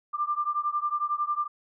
sine beating tone pair, 1185 / 1196 Hz, D6 / D6, +15 / +31 cents, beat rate 11 Hz, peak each -28 / -29 dBFS, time 0.13-1.48 s, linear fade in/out 20 ms, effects none

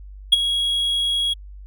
triangle tone with ADSR envelope, 3315 Hz, G#7, 4 cents flat, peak -5 dBFS, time 0.32-1.34 s, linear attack 10 ms, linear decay 22 ms, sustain -12 dB, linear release 14 ms, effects added 49 Hz sine -36 dBFS peak until 1.66 s

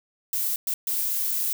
violet noise bursts at uneven times, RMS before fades -26 dBFS, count 3, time 0.33-0.56 / 0.67-0.74 / 0.87-1.53 s, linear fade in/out 2 ms, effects none

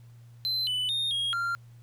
triangle tone with pitch steps, 4072 / 2991 / 3678 / 3272 / 1386 Hz, C8 / F#7 / A#7 / G#7 / F6, -48 / +18 / -24 / -26 / -14 cents, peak -25 dBFS, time 0.45-1.55 s, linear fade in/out 0 ms, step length 220 ms, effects added 118 Hz sine -48 dBFS peak until 1.82 s + pink hiss -66 dBFS RMS until 1.82 s

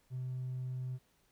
triangle tone, 127.9 Hz, C3, 39 cents flat, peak -33 dBFS, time 0.1-0.99 s, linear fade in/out 50 ms, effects tanh soft clip ceiling -33 dBFS + pink hiss -72 dBFS RMS until 1.31 s

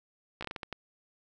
slowing click train, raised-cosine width 0.3 ms, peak -21 dBFS, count 8, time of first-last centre 0.41-0.727 s, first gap 15 ms, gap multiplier 1.36, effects none

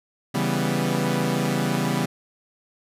sawtooth chord, C# half-diminished seventh, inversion none, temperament equal, 138.59 / 164.81 / 196 / 246.9 Hz, C#3 / E3 / G3 / B3, 0 / 0 / 0 / 0 cents, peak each -23 dBFS, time 0.34-2.06 s, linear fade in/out 10 ms, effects resampled to 32000 Hz

